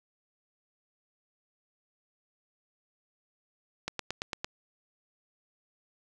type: click train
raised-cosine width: 0.2 ms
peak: -15 dBFS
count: 6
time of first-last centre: 3.88-4.445 s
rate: 8.85 Hz
effects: none